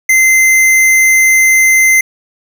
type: tone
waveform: square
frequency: 2072 Hz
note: C7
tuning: 17 cents flat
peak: -6 dBFS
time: 0.09-2.01 s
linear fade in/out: 5 ms
effects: none